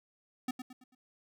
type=tone with echo; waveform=square; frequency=254.1 Hz; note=B3; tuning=49 cents sharp; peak=-32 dBFS; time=0.48-0.51 s; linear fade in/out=5 ms; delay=110 ms; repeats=4; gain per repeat=-8 dB; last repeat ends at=0.95 s; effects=none